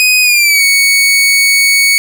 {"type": "tone with pitch glide", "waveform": "sawtooth", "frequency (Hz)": [2500, 2227], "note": ["D#7", "C#7"], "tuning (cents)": [8, 7], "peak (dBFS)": -3, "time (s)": [0, 1.98], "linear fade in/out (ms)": 0, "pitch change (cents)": -201, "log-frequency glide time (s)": [0.22, 0.63], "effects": []}